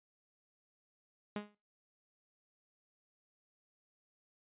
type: tone with exponential decay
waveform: sawtooth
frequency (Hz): 207.7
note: G#3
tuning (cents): 0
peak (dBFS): -30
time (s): 1.36-1.55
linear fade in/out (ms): 2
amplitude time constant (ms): 40
effects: noise-tail reverb RT60 0.3 s tail -22 dB re dry + resampled to 8000 Hz